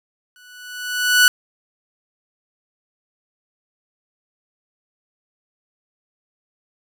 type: tone with exponential growth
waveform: sawtooth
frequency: 1480 Hz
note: F#6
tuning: in tune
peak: -4 dBFS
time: 0.36-1.28 s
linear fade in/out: 1 ms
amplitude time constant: 200 ms
effects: none